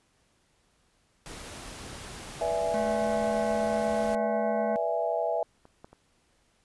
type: noise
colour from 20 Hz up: pink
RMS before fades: -42 dBFS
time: 1.26-4.15 s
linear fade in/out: 0 ms
type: chord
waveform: sine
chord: E dominant seventh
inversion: second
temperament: equal with one note detuned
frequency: 485.1 / 587.3 / 659.3 / 830.6 Hz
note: B4 / D5 / E5 / G#5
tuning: -31 / 0 / 0 / 0 cents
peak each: -33 / -33 / -28 / -33 dBFS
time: 2.41-5.43 s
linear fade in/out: 2 ms
type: harmonic tone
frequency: 217 Hz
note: A3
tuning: 24 cents flat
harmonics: 1 / 3 / 5 / 7 / 9 / 10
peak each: -32 / -45 / -43 / -43 / -49 / -53 dBFS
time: 2.74-4.76 s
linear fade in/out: 0 ms
type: clicks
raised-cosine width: 1 ms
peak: -37 / -31 / -36 dBFS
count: 3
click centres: 5.654 / 5.845 / 5.93 s
effects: pink hiss -68 dBFS RMS until 6.64 s + resampled to 24000 Hz